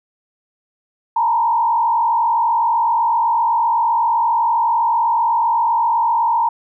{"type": "tone with frequency modulation", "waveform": "sine", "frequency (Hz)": 928, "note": "A#5", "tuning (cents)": -8, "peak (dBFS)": -13, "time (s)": [1.16, 6.49], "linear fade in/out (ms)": 5, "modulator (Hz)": 47.8, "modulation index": 1, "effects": []}